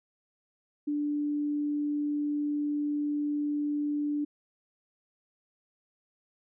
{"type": "tone", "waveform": "sine", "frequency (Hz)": 293.7, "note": "D4", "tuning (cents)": 0, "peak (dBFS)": -27, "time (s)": [0.87, 4.25], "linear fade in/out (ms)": 10, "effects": []}